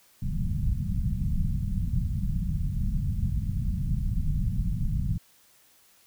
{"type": "low-pass noise", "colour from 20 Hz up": "pink", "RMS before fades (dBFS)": -27, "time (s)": [0.22, 5.18], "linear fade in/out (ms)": 5, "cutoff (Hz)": 200, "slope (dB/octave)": 48, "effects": ["white hiss -60 dBFS RMS until 6.06 s"]}